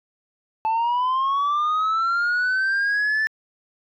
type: linear sweep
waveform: sine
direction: up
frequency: 873 to 1767 Hz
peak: -16 dBFS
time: 0.65-3.27 s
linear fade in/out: 0 ms
effects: tanh soft clip ceiling -18 dBFS

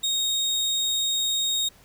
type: tone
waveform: 30% pulse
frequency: 3729 Hz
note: A#7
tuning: in tune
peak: -20 dBFS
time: 0.03-1.69 s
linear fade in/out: 10 ms
effects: pink hiss -55 dBFS RMS until 1.84 s

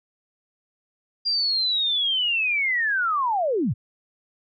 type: linear sweep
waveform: sine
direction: down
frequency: 4811 to 81.3 Hz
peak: -20 dBFS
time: 1.25-3.74 s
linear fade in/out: 20 ms
effects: none

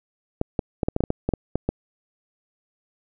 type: clicks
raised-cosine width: 2 ms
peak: -8 dBFS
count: 12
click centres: 0.414 / 0.592 / 0.832 / 0.885 / 0.964 / 1.006 / 1.038 / 1.104 / 1.29 / 1.337 / 1.556 / 1.69 s
effects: none

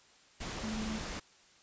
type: tone in noise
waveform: sine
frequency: 218.1 Hz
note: A3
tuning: 15 cents flat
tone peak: -36 dBFS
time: 0.63-0.99 s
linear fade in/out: 10 ms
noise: pink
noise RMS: -40 dBFS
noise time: 0.4-1.2 s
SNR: +1 dB
effects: white hiss -62 dBFS RMS until 1.62 s + resampled to 16000 Hz

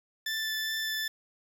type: tone with vibrato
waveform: 20% pulse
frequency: 1760 Hz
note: A6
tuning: in tune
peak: -25 dBFS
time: 0.26-1.08 s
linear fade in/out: 5 ms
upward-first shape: triangle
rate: 2.5 Hz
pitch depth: 9 cents each way
effects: 9-bit

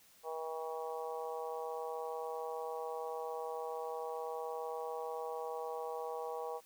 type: harmonic tone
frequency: 160.4 Hz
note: E3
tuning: 47 cents flat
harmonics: 3 / 4 / 5 / 6 / 7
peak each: -41 / -47 / -44 / -48 / -49 dBFS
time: 0.23-6.61 s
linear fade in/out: 50 ms
effects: white hiss -64 dBFS RMS until 6.65 s

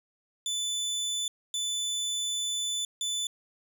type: tone bursts at uneven times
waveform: 25% pulse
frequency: 3500 Hz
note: A7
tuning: 10 cents flat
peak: -25 dBFS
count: 3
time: 0.46-1.28 / 1.54-2.85 / 3.01-3.27 s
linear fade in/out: 2 ms
effects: none

